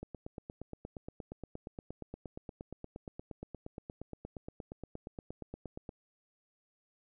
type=click train; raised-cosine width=2 ms; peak=-29 dBFS; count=51; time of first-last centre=0.03-5.892 s; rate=8.53 Hz; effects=none